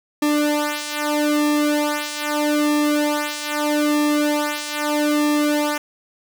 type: tone with flanger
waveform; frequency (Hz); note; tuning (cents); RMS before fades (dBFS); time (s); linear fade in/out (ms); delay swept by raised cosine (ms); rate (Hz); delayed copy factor
sawtooth; 296.9; D4; +19; -20; 0.22-5.78; 5; 2 to 3.3; 0.79; -0.95
effects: none